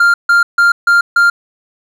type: tone bursts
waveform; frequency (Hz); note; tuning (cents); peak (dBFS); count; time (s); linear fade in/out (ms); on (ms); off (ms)
triangle; 1396.9; F6; 0; -4; 5; 0-1.3; 5; 140; 150
effects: none